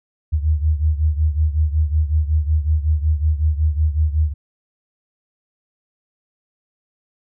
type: beating tone pair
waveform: sine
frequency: 75.7 / 81.1 Hz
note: D#2 / E2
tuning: -47 / -28 cents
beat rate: 5.4 Hz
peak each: -16 / -20 dBFS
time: 0.32-4.34 s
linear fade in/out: 20 ms
effects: none